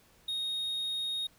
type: tone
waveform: triangle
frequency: 3729 Hz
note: A#7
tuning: in tune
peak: -30 dBFS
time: 0.28-1.27 s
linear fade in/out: 5 ms
effects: pink hiss -63 dBFS RMS until 1.38 s